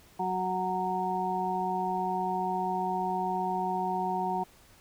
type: harmonic tone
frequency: 185 Hz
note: F#3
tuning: in tune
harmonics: 1 / 2 / 4 / 5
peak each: -36 / -36 / -31 / -32 dBFS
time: 0.19-4.44 s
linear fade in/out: 10 ms
effects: pink hiss -58 dBFS RMS until 4.8 s